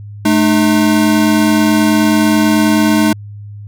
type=tone pair together; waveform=square; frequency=215.6 / 304.9 Hz; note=A3 / D#4; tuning=-35 / -35 cents; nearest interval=tritone; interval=600 cents; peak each=-12 dBFS; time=0.25-3.13 s; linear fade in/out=5 ms; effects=added 103 Hz sine -27 dBFS peak until 3.67 s